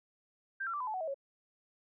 sine tone with pitch steps, 1579 / 1358.8 / 1169.3 / 1006.3 / 865.9 / 745.2 / 641.3 / 551.8 Hz, G6 / F6 / D6 / B5 / A5 / F#5 / E5 / C#5, +12 / -48 / -8 / +32 / -28 / +12 / -48 / -8 cents, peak -34 dBFS, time 0.6-1.144 s, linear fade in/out 10 ms, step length 68 ms, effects none

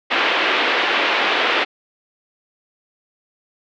white band-pass noise, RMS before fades -18 dBFS, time 0.1-1.65 s, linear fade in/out 20 ms, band 300 to 3200 Hz, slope 24 dB/octave, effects low-pass 5000 Hz 12 dB/octave

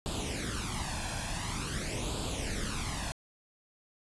pink noise with flanger, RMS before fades -35 dBFS, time 0.06-3.12 s, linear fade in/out 0 ms, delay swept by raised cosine 0.25 to 1.22 ms, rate 0.47 Hz, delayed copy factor +0.7, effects resampled to 24000 Hz

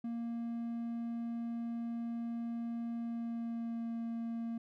triangle tone with pitch glide, 233.1 to 230.6 Hz, A#3 to A#3, 0 to -19 cents, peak -34 dBFS, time 0.04-4.58 s, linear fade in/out 5 ms, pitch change -19 cents, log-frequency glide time 2.96-3.92 s, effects none

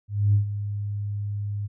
sine tone with ADSR envelope, 102.5 Hz, G#2, 22 cents flat, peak -14 dBFS, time 0.08-1.68 s, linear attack 260 ms, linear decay 110 ms, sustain -12 dB, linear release 25 ms, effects tanh soft clip ceiling -10 dBFS

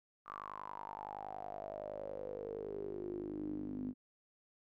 sawtooth tone with band-pass filter sweep, 50.7 Hz, G#1, 41 cents flat, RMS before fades -44 dBFS, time 0.25-3.94 s, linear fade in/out 50 ms, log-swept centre 1200 to 250 Hz, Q 9.3, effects none

